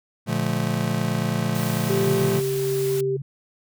square chord, Bb major seventh, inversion none, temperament just, 116.54 / 145.68 / 174.81 / 218.5 Hz, Bb2 / D3 / F3 / A3, 0 / -14 / +2 / -12 cents, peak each -28 dBFS, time 0.26-2.42 s, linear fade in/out 50 ms
white noise, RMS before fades -35 dBFS, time 1.55-3.01 s, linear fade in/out 5 ms
sine tone with tremolo, 392 Hz, G4, in tune, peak -20 dBFS, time 1.89-3.17 s, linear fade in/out 10 ms, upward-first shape triangle, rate 1.2 Hz, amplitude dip 25%
sine tone, 138.59 Hz, C#3, in tune, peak -28 dBFS, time 2.02-3.22 s, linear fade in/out 5 ms
effects none

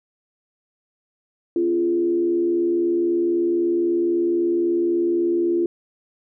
sine tone with frequency modulation, 343.9 Hz, F4, 27 cents flat, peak -17 dBFS, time 1.56-5.66 s, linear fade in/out 2 ms, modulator 76.2 Hz, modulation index 0.48, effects none

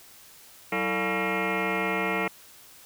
sine tone with frequency modulation, 848 Hz, G#5, 36 cents sharp, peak -24 dBFS, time 0.72-2.28 s, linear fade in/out 5 ms, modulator 259 Hz, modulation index 6.3, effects white hiss -51 dBFS RMS until 2.85 s

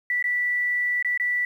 sine tone with dropouts, 1964 Hz, B6, 10 cents flat, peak -21 dBFS, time 0.1-1.45 s, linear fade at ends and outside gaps 2 ms, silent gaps 0.226-0.241 / 1.026-1.047 / 1.176-1.198 s, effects 9-bit

